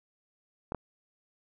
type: clicks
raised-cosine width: 1 ms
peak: -19 dBFS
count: 2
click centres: 0.721 / 0.747 s
effects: none